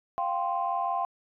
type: chord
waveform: sine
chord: F suspended second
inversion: none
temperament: equal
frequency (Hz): 698.5 / 784 / 1046.5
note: F5 / G5 / C6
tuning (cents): 0 / 0 / 0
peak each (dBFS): -30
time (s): 0.18-1.05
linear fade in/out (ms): 0
effects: tanh soft clip ceiling -17 dBFS